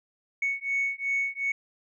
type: beating tone pair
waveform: sine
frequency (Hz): 2217 / 2219.7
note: C#7 / C#7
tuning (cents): 0 / +2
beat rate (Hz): 2.7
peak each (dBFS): -28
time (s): 0.42-1.52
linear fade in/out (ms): 5
effects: tanh soft clip ceiling -20 dBFS